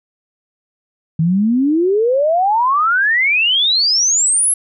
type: exponential sweep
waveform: sine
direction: up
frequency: 155.56 to 11175 Hz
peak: -11 dBFS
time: 1.19-4.54 s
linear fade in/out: 5 ms
effects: none